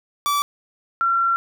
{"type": "tone pair in turn", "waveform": ["45% pulse", "sine"], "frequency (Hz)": [1156, 1363.7], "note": ["D6", "F6"], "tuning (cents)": [-28, -42], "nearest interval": "minor third", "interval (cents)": 286, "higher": "second", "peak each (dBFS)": [-18, -16], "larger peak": "second", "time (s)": [[0.26, 0.42], [1.01, 1.36]], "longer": "second", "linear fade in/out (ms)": 0, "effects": []}